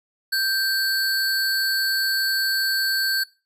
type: tone pair together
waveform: square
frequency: 1568 / 4435 Hz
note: G6 / C#8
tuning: 0 / 0 cents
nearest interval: octave + tritone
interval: 1800 cents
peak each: -23 / -23 dBFS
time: 0.32-3.24 s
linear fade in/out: 10 ms
effects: noise-tail reverb RT60 0.3 s tail -21 dB re dry + resampled to 32000 Hz